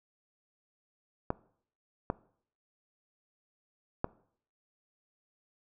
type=clicks; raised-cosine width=1 ms; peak=-15 dBFS; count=3; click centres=1.304 / 2.101 / 4.044 s; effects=noise-tail reverb RT60 0.6 s tail -21 dB re dry